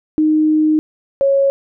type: tone pair in turn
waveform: sine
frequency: 309.1 / 550.8 Hz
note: D#4 / C#5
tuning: -11 / -11 cents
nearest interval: minor seventh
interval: 1000 cents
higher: second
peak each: -10 dBFS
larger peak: neither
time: 0.18-0.79 / 1.21-1.5 s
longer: first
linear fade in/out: 0 ms
effects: none